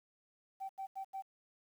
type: tone bursts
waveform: sine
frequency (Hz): 774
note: G5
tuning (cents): -22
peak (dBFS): -38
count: 4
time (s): 0.6-1.224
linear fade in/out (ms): 20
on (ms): 93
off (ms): 84
effects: tanh soft clip ceiling -34 dBFS + 11-bit